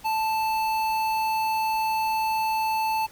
square tone with notch filter, 880 Hz, A5, in tune, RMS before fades -25 dBFS, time 0.04-3.07 s, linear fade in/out 20 ms, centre 7300 Hz, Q 1, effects pink hiss -50 dBFS RMS until 3.11 s

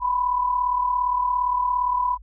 sine tone pair together, 987.8 / 1025.2 Hz, B5 / C6, 0 / -36 cents, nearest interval minor second, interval 64 cents, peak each -20 / -27 dBFS, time 0-2.18 s, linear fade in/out 50 ms, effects added 50 Hz sine -42 dBFS peak until 2.22 s

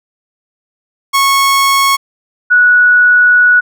sawtooth / sine tone pair in turn, 1100 / 1468.3 Hz, C#6 / F#6, -14 / -14 cents, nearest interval perfect fourth, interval 500 cents, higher second, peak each -4 dBFS, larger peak neither, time 1.13-1.97 / 2.5-3.61 s, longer second, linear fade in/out 20 ms, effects none

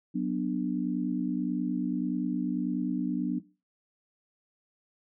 sine chord, B minor, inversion second, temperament just, 185.21 / 246.9 / 296.3 Hz, F#3 / B3 / D4, +2 / 0 / +15 cents, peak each -31 dBFS, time 0.14-3.4 s, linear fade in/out 20 ms, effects noise-tail reverb RT60 0.3 s tail -17 dB re dry

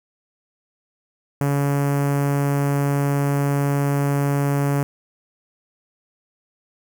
sawtooth tone with notch filter, 141.5 Hz, C#3, 36 cents sharp, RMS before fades -20 dBFS, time 1.41-4.83 s, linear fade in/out 0 ms, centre 3800 Hz, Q 0.52, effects none

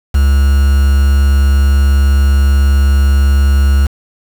triangle tone with quantisation, 69.3 Hz, C#2, in tune, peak -4 dBFS, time 0.14-3.87 s, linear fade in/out 10 ms, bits 4, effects none

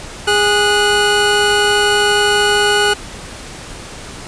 25% pulse tone pair together, 412.1 / 1468.6 Hz, G#4 / F#6, -13 / -13 cents, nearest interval octave + minor seventh, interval 2200 cents, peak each -10 dBFS, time 0.27-2.94 s, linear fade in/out 10 ms, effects pink hiss -31 dBFS RMS until 4.27 s + resampled to 22050 Hz

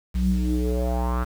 square tone with low-pass filter sweep, 61.3 Hz, B1, 12 cents flat, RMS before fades -23 dBFS, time 0.14-1.25 s, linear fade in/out 20 ms, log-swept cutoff 140 to 1400 Hz, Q 4.8, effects 7-bit

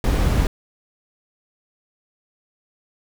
brown noise, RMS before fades -18 dBFS, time 0.04-0.47 s, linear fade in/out 2 ms, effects none

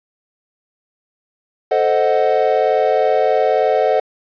triangle chord, A diminished seventh, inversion none, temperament equal, 440 / 523.3 / 622.3 / 740 Hz, A4 / C5 / Eb5 / Gb5, 0 / 0 / 0 / 0 cents, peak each -16 dBFS, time 1.71-4 s, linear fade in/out 5 ms, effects resampled to 11025 Hz + 7-bit

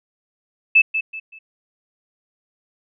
sine tone with echo, 2623 Hz, E7, 9 cents flat, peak -8 dBFS, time 0.75-0.82 s, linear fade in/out 10 ms, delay 190 ms, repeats 3, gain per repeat -10 dB, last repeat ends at 1.39 s, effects none

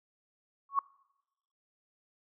sine tone with exponential growth, 1108.7 Hz, C#6, in tune, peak -20 dBFS, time 0.69-0.79 s, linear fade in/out 2 ms, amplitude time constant 20 ms, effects noise-tail reverb RT60 0.9 s tail -24 dB re dry

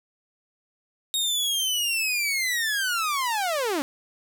sawtooth linear sweep, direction down, 3759 to 261.6 Hz, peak -20 dBFS, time 1.14-3.82 s, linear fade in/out 0 ms, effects none

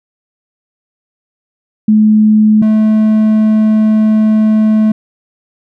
sine / triangle tone pair in turn, 214.6 / 216.5 Hz, A3 / A3, -43 / -28 cents, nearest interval unison, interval 15 cents, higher second, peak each -4 dBFS, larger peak neither, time 1.88-2.62 / 2.62-4.92 s, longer second, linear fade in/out 5 ms, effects none

